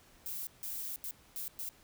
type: noise bursts at uneven times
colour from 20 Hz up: violet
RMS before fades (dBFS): -40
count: 5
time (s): 0.26-0.47 / 0.63-0.96 / 1.04-1.11 / 1.36-1.48 / 1.59-1.69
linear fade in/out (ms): 0
effects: pink hiss -62 dBFS RMS until 1.83 s